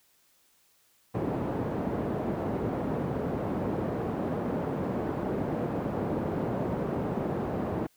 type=band-pass noise; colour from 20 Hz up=pink; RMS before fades=-31 dBFS; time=1.14-7.87 s; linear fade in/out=10 ms; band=140 to 640 Hz; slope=12 dB/octave; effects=white hiss -66 dBFS RMS until 7.96 s